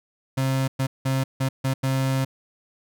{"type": "tone bursts at uneven times", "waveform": "35% pulse", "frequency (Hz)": 133.2, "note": "C3", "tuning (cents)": 31, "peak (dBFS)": -19, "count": 6, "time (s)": [[0.37, 0.68], [0.79, 0.87], [1.05, 1.24], [1.4, 1.49], [1.64, 1.74], [1.83, 2.25]], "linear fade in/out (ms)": 10, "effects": []}